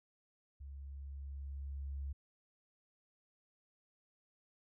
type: tone with level ramp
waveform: sine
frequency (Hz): 69.3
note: C#2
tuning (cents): 0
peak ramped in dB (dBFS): -46 to -38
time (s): 0.6-2.13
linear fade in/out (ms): 10
effects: none